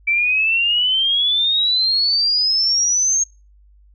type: exponential sweep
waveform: sine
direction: up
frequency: 2313 to 6520 Hz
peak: -14 dBFS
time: 0.07-3.24 s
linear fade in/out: 10 ms
effects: noise-tail reverb RT60 0.3 s tail -26 dB re dry + added 50 Hz sine -47 dBFS peak until 3.94 s